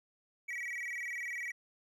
triangle tone with vibrato, 2093 Hz, C7, in tune, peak -35 dBFS, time 0.48-1.52 s, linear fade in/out 10 ms, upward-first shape square, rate 20 Hz, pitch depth 140 cents each way, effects none

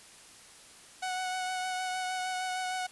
sawtooth tone with vibrato, 740 Hz, F#5, in tune, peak -28 dBFS, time 1.02-2.87 s, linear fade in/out 10 ms, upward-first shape sine, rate 6.5 Hz, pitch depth 15 cents each way, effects white hiss -53 dBFS RMS until 2.91 s + resampled to 24000 Hz

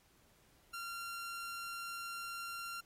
sawtooth tone, 1379 Hz, F6, 22 cents flat, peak -38 dBFS, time 0.73-2.81 s, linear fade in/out 10 ms, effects pink hiss -69 dBFS RMS until 2.85 s + AAC 48 kbps

